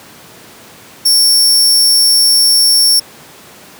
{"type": "tone", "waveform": "sawtooth", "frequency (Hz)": 5460, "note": "F8", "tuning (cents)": -40, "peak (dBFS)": -4, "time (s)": [1.05, 3], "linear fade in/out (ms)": 10, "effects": ["pink hiss -37 dBFS RMS until 3.79 s", "high-pass 150 Hz 12 dB/octave"]}